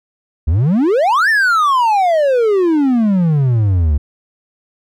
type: exponential two-way sweep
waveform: triangle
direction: up then down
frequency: 69.3 to 1835 to 69.3 Hz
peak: -8 dBFS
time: 0.47-3.98 s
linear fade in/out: 10 ms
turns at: 1.29 s
effects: none